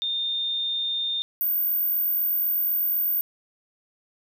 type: tone pair in turn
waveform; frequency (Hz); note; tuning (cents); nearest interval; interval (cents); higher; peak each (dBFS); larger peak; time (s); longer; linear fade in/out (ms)
sine; 3632 / 14444; A#7 / A9; -46 / +44; 2 octaves; 2390; second; -24 / -21; second; 0.02-1.22 / 1.41-3.21; second; 0
effects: none